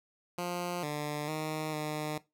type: tone with pitch steps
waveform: 10% pulse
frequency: 176.3 / 148.7 / 155.5 / 152.2 Hz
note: F3 / D3 / D#3 / D#3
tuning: +17 / +22 / -1 / -38 cents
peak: -25 dBFS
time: 0.38-2.18 s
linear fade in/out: 5 ms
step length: 450 ms
effects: noise-tail reverb RT60 0.2 s tail -17 dB re dry